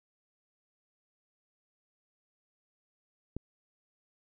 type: click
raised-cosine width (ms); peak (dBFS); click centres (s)
3; -23; 3.366
effects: none